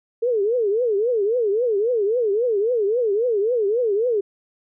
sine tone with vibrato, 444.5 Hz, A4, 18 cents sharp, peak -17 dBFS, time 0.22-4.21 s, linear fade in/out 10 ms, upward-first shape triangle, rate 3.7 Hz, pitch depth 250 cents each way, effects none

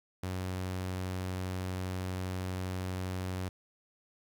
sawtooth tone, 92.5 Hz, F#2, in tune, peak -30 dBFS, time 0.23-3.49 s, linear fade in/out 5 ms, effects 11-bit

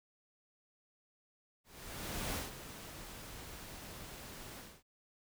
pink noise with ADSR envelope, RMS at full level -38 dBFS, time 1.64-4.83 s, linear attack 710 ms, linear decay 150 ms, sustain -11 dB, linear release 250 ms, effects none

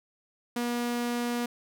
sawtooth tone, 240.1 Hz, B3, 49 cents flat, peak -24 dBFS, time 0.56-1.46 s, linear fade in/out 5 ms, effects none

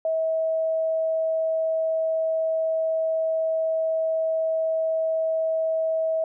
sine tone, 644 Hz, E5, 41 cents flat, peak -21 dBFS, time 0.05-6.24 s, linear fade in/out 2 ms, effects none

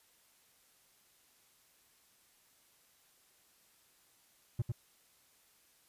triangle tone with echo, 117.5 Hz, A#2, 14 cents sharp, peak -27 dBFS, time 4.59-4.62 s, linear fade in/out 5 ms, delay 100 ms, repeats 1, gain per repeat -3 dB, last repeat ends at 4.72 s, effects white hiss -68 dBFS RMS until 5.88 s + resampled to 32000 Hz

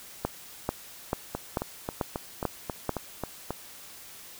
two click trains, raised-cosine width 1 ms, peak -12 / -16 dBFS, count 7 / 9, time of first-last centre 0.25-2.893 / 1.35-3.506 s, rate 2.27 / 3.71 Hz, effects white hiss -47 dBFS RMS until 4.39 s

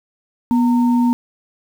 sine tone pair together, 243.2 / 917 Hz, B3 / A#5, -26 / -29 cents, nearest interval octave + major seventh, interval 2297 cents, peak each -12 / -23 dBFS, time 0.51-1.13 s, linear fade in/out 0 ms, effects 7-bit

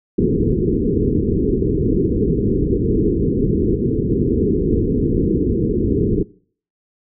white low-pass noise, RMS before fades -17 dBFS, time 0.18-6.23 s, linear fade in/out 5 ms, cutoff 450 Hz, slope 96 dB/octave, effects noise-tail reverb RT60 0.5 s tail -22 dB re dry

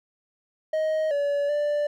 triangle tone with pitch steps, 627 / 572 / 588 Hz, D#5 / D5 / D5, +13 / -46 / +2 cents, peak -20 dBFS, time 0.73-1.87 s, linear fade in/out 5 ms, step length 380 ms, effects none

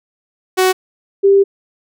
sawtooth / sine tone pair in turn, 372.8 / 395 Hz, F#4 / G4, +13 / +13 cents, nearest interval minor second, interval 100 cents, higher second, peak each -6 dBFS, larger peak neither, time 0.57-0.73 / 1.23-1.44 s, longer second, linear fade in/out 20 ms, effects none

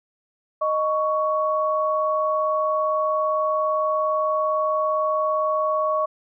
sine tone pair together, 620 / 1115.6 Hz, D#5 / C#6, -6 / +11 cents, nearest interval minor seventh, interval 1017 cents, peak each -22 dBFS, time 0.61-6.06 s, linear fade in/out 10 ms, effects none

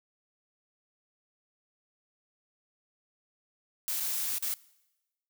blue noise with dropouts, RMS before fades -32 dBFS, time 3.88-4.54 s, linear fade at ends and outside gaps 0 ms, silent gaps 4-4.004 / 4.383-4.425 s, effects noise-tail reverb RT60 1.0 s tail -22 dB re dry

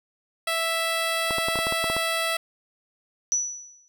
10% pulse tone, 659.3 Hz, E5, in tune, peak -15 dBFS, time 0.47-2.37 s, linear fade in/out 5 ms
clicks, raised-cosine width 1 ms, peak -15 dBFS, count 10, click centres 1.308 / 1.384 / 1.485 / 1.557 / 1.589 / 1.669 / 1.724 / 1.842 / 1.9 / 1.966 s
sine tone with exponential decay, 5920 Hz, F#8, in tune, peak -18 dBFS, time 3.32-3.88 s, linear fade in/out 0 ms, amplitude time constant 120 ms
effects none

